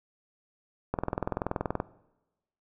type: click train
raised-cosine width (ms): 1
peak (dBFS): -14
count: 19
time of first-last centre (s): 0.94-1.801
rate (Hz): 20.9
effects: noise-tail reverb RT60 1.0 s tail -20 dB re dry